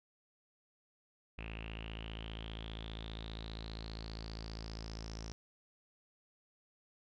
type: tone with low-pass filter sweep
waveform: sawtooth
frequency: 55 Hz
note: A1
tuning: in tune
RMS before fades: -45 dBFS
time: 1.38-5.32 s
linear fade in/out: 0 ms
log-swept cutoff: 2600 to 5600 Hz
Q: 8.9
effects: none